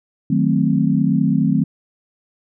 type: chord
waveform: sine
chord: D# diminished seventh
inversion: none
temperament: equal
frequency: 155.56 / 185 / 220 / 261.6 Hz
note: D#3 / F#3 / A3 / C4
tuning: 0 / 0 / 0 / 0 cents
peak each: -19 dBFS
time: 0.3-1.64 s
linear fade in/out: 5 ms
effects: none